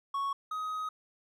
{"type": "tone pair in turn", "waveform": "triangle", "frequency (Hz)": [1108.7, 1259.1], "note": ["C#6", "D#6"], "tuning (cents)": [0, 20], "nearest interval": "major second", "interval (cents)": 220, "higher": "second", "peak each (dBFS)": [-28, -31], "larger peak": "first", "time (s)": [[0.14, 0.33], [0.51, 0.89]], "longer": "second", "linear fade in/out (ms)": 5, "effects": []}